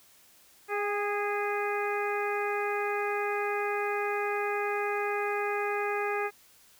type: harmonic tone with a mistuned harmonic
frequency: 412.1 Hz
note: G#4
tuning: 13 cents flat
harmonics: 1 / 2 / 3 / 4 / 5 / 6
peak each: -31 / -34 / -36 / -37 / -38 / -39 dBFS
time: 0.68-6.31 s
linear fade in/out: 50 ms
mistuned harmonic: 2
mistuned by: -22 cents
effects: white hiss -59 dBFS RMS until 6.79 s